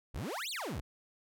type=exponential two-way sweep; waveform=30% pulse; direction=up then down; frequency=46.52 to 4730 to 46.52 Hz; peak=-34 dBFS; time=0.14-0.81 s; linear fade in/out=10 ms; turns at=0.5 s; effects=none